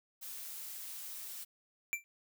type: noise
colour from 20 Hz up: blue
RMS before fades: -45 dBFS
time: 0.21-1.45 s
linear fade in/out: 20 ms
type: tone with exponential decay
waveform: square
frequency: 2349 Hz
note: D7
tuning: in tune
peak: -29 dBFS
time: 1.93-2.04 s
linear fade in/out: 0 ms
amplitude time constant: 23 ms
effects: none